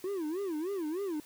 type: tone with vibrato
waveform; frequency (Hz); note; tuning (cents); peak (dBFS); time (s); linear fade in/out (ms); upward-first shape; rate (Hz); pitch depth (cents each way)
triangle; 349.2; F4; 0; -30; 0.04-1.2; 2; sine; 3.3; 260
effects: white hiss -56 dBFS RMS until 1.25 s